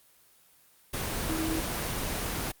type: tone in noise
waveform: sine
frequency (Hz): 320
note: D#4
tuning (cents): +49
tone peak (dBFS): -30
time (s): 1.29-1.6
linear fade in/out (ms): 10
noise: pink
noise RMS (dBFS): -32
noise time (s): 0.93-2.52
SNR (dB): -1
effects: white hiss -61 dBFS RMS until 2.6 s + Opus 24 kbps